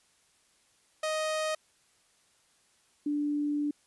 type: tone pair in turn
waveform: sawtooth / sine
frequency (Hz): 624 / 293.1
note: D#5 / D4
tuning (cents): +5 / -3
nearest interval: octave + minor second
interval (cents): 1308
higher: first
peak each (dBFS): -25 / -27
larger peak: first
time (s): 1.03-1.55 / 3.06-3.71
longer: second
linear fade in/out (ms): 5
effects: white hiss -67 dBFS RMS until 3.86 s + resampled to 24000 Hz